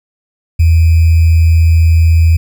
sine tone with sample-and-hold, 82 Hz, E2, 9 cents flat, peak -4 dBFS, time 0.59-2.37 s, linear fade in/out 10 ms, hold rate 2450 Hz, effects none

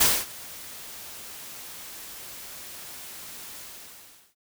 white noise with ADSR envelope, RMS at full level -18 dBFS, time 0-4.35 s, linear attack 11 ms, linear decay 240 ms, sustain -23 dB, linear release 790 ms, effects none

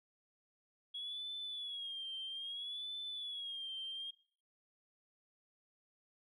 sine tone with vibrato, 3325 Hz, G#7, 1 cent sharp, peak -40 dBFS, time 0.94-4.11 s, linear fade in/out 10 ms, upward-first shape sine, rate 0.61 Hz, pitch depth 98 cents each way, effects noise-tail reverb RT60 0.5 s tail -22 dB re dry + tanh soft clip ceiling -36 dBFS

